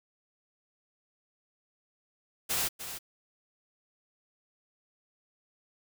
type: noise with echo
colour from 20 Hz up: white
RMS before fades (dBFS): -30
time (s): 2.49-2.69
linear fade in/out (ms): 20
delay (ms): 300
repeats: 1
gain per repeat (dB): -10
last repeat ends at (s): 2.99
effects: none